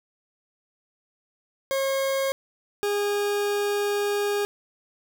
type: tone pair in turn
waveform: 40% pulse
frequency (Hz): 541 / 409.3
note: C#5 / G#4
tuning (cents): -42 / -25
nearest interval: perfect fourth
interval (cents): 483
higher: first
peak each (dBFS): -22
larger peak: neither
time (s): 1.71-2.32 / 2.83-4.45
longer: second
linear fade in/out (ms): 0
effects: none